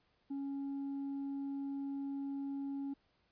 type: tone with tanh clipping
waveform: sine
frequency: 277.2 Hz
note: C#4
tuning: in tune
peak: -38 dBFS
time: 0.3-2.94 s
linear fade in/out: 10 ms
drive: 2 dB
effects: pink hiss -75 dBFS RMS until 3.31 s + resampled to 11025 Hz